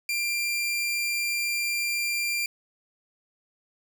sawtooth tone, 2378 Hz, D7, 21 cents sharp, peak -22 dBFS, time 0.09-2.46 s, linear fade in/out 2 ms, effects none

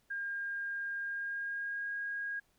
sine tone with pitch glide, 1611 to 1634.4 Hz, G6 to G#6, +47 to -28 cents, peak -35 dBFS, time 0.1-2.4 s, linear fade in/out 10 ms, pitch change +25 cents, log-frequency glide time 1.01-1.93 s, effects pink hiss -73 dBFS RMS until 2.58 s

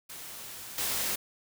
white noise with level steps, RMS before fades -43 / -31 dBFS, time 0.09-1.16 s, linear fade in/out 10 ms, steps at 0.78 s, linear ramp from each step 2 ms, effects none

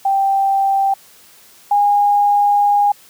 sine tone pair in turn, 784 / 817.6 Hz, G5 / G#5, 0 / -27 cents, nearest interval minor second, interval 73 cents, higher second, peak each -12 / -10 dBFS, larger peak second, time 0.05-0.94 / 1.71-2.92 s, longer second, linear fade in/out 5 ms, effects white hiss -46 dBFS RMS until 3.09 s + high-pass 80 Hz 12 dB/octave

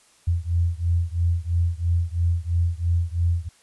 sine beating tone pair, 84.3 / 87.3 Hz, E2 / F2, +39 / 0 cents, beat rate 3 Hz, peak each -22 / -23 dBFS, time 0.27-3.49 s, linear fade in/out 10 ms, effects white hiss -57 dBFS RMS until 3.62 s + resampled to 24000 Hz

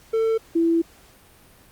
triangle / sine tone pair in turn, 447.8 / 332.7 Hz, A4 / E4, +30 / +16 cents, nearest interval perfect fourth, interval 514 cents, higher first, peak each -16 dBFS, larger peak neither, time 0.13-0.38 / 0.55-0.82 s, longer second, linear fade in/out 10 ms, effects pink hiss -52 dBFS RMS until 1.71 s + Opus 48 kbps

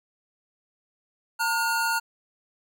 square tone pair together, 910 / 1431.3 Hz, A#5 / F6, -42 / +42 cents, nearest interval minor sixth, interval 784 cents, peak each -27 / -26 dBFS, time 1.39-2 s, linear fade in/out 20 ms, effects none

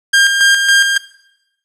sawtooth tone with tremolo, 1604 Hz, G6, 39 cents sharp, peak -3 dBFS, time 0.13-0.98 s, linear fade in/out 10 ms, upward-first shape square, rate 3.6 Hz, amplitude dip 45%, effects noise-tail reverb RT60 0.9 s tail -19 dB re dry + low-pass 9000 Hz 12 dB/octave

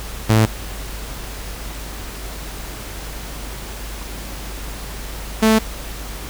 sawtooth tone pair in turn, 110 / 220 Hz, A2 / A3, 0 / 0 cents, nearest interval octave, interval 1200 cents, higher second, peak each -7 dBFS, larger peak neither, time 0.29-0.46 / 5.42-5.59 s, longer neither, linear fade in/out 10 ms, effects added 50 Hz sine -30 dBFS peak until 6.29 s + pink hiss -33 dBFS RMS until 6.29 s

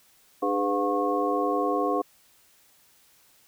sine tone cluster, 298.4 / 410.3 / 502 / 717 / 1090 Hz, D4 / G#4 / B4 / F5 / C#6, +28 / -21 / +28 / +45 / -29 cents, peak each -29 dBFS, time 0.42-2.02 s, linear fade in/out 10 ms, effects white hiss -60 dBFS RMS until 3.47 s

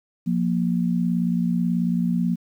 sine tone pair together, 176.15 / 234.5 Hz, F3 / A#3, +15 / +11 cents, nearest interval perfect fourth, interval 496 cents, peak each -21 / -23 dBFS, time 0.26-2.36 s, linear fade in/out 20 ms, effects 9-bit

